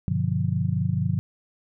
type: chord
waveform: sine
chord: G dominant seventh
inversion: none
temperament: just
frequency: 98 / 122.5 / 147 / 176.4 Hz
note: G2 / B2 / D3 / F3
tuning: 0 / -14 / +2 / +18 cents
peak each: -27 dBFS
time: 0.08-1.19 s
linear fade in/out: 0 ms
effects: none